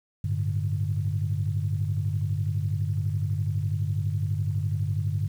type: chord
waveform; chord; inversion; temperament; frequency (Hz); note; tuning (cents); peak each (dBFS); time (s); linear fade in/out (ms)
sine; G suspended second; none; equal; 98 / 110 / 146.83; G2 / A2 / D3; 0 / 0 / 0; -26 / -30 / -29; 0.24-5.28; 5
effects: tanh soft clip ceiling -15 dBFS + 9-bit